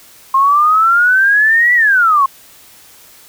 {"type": "exponential two-way sweep", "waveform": "sine", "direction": "up then down", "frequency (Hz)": [1062, 1976, 1062], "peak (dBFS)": -7, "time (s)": [0.34, 2.26], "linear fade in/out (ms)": 5, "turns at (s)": 1.74, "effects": ["white hiss -42 dBFS RMS until 3.28 s"]}